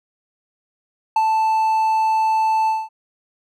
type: tone with ADSR envelope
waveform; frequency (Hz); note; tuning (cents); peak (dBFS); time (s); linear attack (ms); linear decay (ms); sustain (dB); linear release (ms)
triangle; 880; A5; 0; -10; 1.16-2.89; 4; 45; -3; 210
effects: none

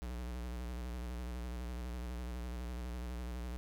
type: tone with vibrato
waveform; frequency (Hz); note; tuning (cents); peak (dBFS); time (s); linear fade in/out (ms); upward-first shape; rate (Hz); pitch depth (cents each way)
square; 60.5; B1; -35; -40; 0.02-3.57; 0; square; 12; 62
effects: none

